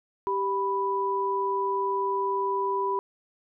sine tone pair together, 392 / 987.8 Hz, G4 / B5, 0 / 0 cents, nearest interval octave + major third, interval 1600 cents, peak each -28 / -26 dBFS, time 0.27-2.99 s, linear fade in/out 0 ms, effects none

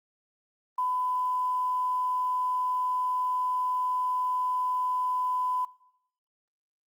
sine tone with quantisation, 1004 Hz, B5, 28 cents sharp, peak -25 dBFS, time 0.78-5.65 s, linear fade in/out 5 ms, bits 9, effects noise-tail reverb RT60 0.8 s tail -22 dB re dry + Opus 24 kbps

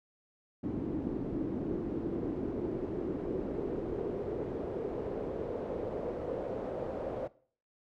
brown noise with band-pass filter sweep, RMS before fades -36 dBFS, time 0.63-7.28 s, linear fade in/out 10 ms, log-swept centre 290 to 550 Hz, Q 3.2, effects noise-tail reverb RT60 0.5 s tail -20 dB re dry

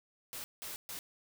white noise bursts at uneven times, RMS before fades -43 dBFS, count 3, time 0.33-0.44 / 0.62-0.76 / 0.89-0.99 s, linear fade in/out 0 ms, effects none

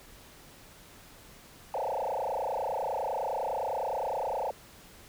sine tone with frequency modulation, 701 Hz, F5, 6 cents sharp, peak -28 dBFS, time 1.74-4.51 s, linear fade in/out 2 ms, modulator 29.8 Hz, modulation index 7, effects tanh soft clip ceiling -25 dBFS + pink hiss -53 dBFS RMS until 5.08 s

